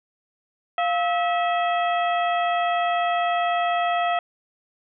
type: harmonic tone with a mistuned harmonic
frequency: 648 Hz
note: E5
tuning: 30 cents flat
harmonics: 1 / 2 / 3 / 4 / 5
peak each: -21 / -27 / -31 / -33 / -35 dBFS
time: 0.78-4.19 s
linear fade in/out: 2 ms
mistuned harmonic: 1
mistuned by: +130 cents
effects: none